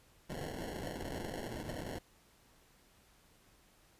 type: noise with sample-and-hold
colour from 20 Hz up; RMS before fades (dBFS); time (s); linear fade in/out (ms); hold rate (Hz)
blue; -42; 0.29-1.99; 10; 1225
effects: pink hiss -66 dBFS RMS until 3.99 s + resampled to 32000 Hz